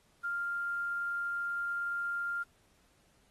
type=tone with quantisation; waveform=sine; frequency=1396.9 Hz; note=F6; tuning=in tune; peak=-32 dBFS; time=0.23-2.44 s; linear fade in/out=20 ms; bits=10; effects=pink hiss -69 dBFS RMS until 3.3 s + AAC 32 kbps